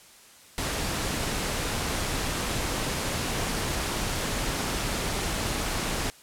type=noise with amplitude modulation; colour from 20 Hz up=pink; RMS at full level=-27 dBFS; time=0.58-6.1 s; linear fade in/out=0 ms; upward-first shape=sine; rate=233 Hz; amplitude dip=40%; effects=white hiss -52 dBFS RMS until 6.22 s + low-pass 11000 Hz 12 dB/octave